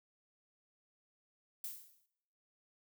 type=noise with exponential decay; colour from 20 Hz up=violet; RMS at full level=-40 dBFS; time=1.64-2.06 s; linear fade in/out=2 ms; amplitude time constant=91 ms; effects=noise-tail reverb RT60 0.8 s tail -20 dB re dry